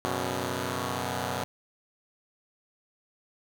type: chord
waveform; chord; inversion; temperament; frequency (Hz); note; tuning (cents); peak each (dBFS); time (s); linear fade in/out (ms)
5% pulse; F# suspended fourth; none; equal; 92.5 / 123.47 / 138.59; F#2 / B2 / C#3; 0 / 0 / 0; -22 / -21 / -26; 0.05-1.44; 0
effects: none